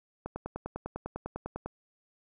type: click train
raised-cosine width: 1 ms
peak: -22 dBFS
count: 15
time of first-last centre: 0.26-1.66 s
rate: 10 Hz
effects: none